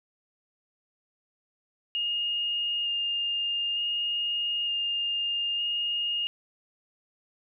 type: tone with vibrato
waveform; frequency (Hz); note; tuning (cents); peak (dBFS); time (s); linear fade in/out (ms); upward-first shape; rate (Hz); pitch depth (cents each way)
sine; 2832; F7; +23; -26; 1.95-6.27; 0; square; 0.55; 9
effects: none